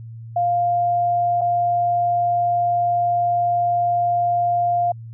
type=tone with dropouts; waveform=sine; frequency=700 Hz; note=F5; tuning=4 cents sharp; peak=-16 dBFS; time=0.36-4.92 s; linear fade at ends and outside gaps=5 ms; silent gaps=1.411-1.415 s; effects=added 114 Hz sine -33 dBFS peak until 5.13 s